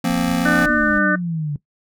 square chord, F suspended fourth, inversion none, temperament just, 174.61 / 232.8 / 261.9 Hz, F3 / Bb3 / C4, 0 / -2 / +2 cents, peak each -22 dBFS, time 0.04-0.66 s, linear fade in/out 5 ms
brown noise, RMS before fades -35 dBFS, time 0.09-0.99 s, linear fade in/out 10 ms
harmonic tone, 300.2 Hz, D4, 38 cents sharp, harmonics 1 / 2 / 4 / 5 / 6, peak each -21 / -24 / -25 / -17 / -25 dBFS, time 0.45-1.16 s, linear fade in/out 10 ms
sine exponential sweep, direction down, 243.1 to 142.8 Hz, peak -20 dBFS, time 0.69-1.56 s, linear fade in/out 2 ms
effects noise-tail reverb RT60 0.1 s tail -18 dB re dry

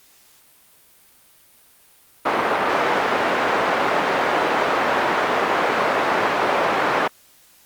pink band-pass noise, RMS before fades -20 dBFS, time 2.25-7.08 s, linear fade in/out 10 ms, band 480 to 1600 Hz, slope 12 dB/octave, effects white hiss -53 dBFS RMS until 7.65 s + Opus 48 kbps

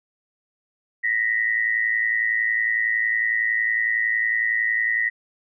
sine tone pair together, 1864.6 / 1975.5 Hz, A#6 / B6, 0 / 0 cents, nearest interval minor second, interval 100 cents, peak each -22 dBFS, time 1.03-5.1 s, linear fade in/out 20 ms, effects none

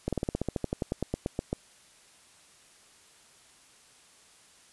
slowing click train, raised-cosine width 2 ms, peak -15 dBFS, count 18, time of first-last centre 0.08-1.529 s, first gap 47 ms, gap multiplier 1.07, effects white hiss -58 dBFS RMS until 4.72 s + resampled to 24000 Hz

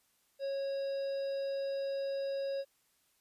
harmonic tone, 549 Hz, C#5, 17 cents flat, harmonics 1 / 3 / 5 / 7 / 9, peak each -33 / -55 / -58 / -56 / -54 dBFS, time 0.39-2.65 s, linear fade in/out 50 ms, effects white hiss -73 dBFS RMS until 3.2 s + resampled to 32000 Hz

